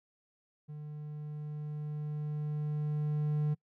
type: tone with level ramp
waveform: triangle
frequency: 150 Hz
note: D3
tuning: 37 cents sharp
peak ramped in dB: -39 to -25 dBFS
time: 0.68-3.55 s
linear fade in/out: 20 ms
effects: noise-tail reverb RT60 0.1 s tail -26 dB re dry